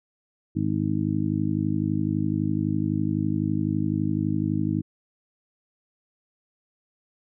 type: harmonic tone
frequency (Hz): 51.91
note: G#1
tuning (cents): 0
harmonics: 2 / 3 / 4 / 5 / 6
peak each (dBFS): -29 / -28 / -29 / -29 / -28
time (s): 0.55-4.82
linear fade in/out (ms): 20
effects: none